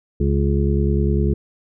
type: harmonic tone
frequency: 70 Hz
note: C#2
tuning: 18 cents sharp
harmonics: 1 / 2 / 3 / 5 / 6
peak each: -18 / -21 / -23 / -25 / -26 dBFS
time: 0.2-1.34 s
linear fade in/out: 5 ms
effects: none